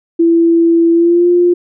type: tone with pitch glide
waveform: sine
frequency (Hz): 334.5 to 351.5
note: E4 to F4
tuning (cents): +25 to +11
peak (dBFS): -6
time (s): 0.19-1.54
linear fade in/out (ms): 10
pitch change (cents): +86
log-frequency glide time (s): 0.92-1.28
effects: none